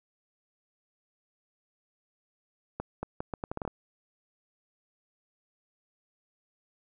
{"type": "accelerating click train", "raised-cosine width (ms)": 1, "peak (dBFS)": -19, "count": 10, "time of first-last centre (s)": [2.8, 3.677], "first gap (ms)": 230, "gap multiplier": 0.76, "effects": []}